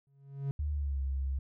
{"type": "tone with exponential growth", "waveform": "triangle", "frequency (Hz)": 138.59, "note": "C#3", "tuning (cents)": 0, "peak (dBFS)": -26, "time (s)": [0.07, 0.51], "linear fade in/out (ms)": 0, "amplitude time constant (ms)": 94}
{"type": "tone with pitch glide", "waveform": "sine", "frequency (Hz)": [74, 67.47], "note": ["D2", "C#2"], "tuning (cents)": [14, -46], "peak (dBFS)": -30, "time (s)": [0.59, 1.39], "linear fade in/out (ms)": 5, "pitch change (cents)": -160, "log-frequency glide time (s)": [0.71, 1.01]}
{"effects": []}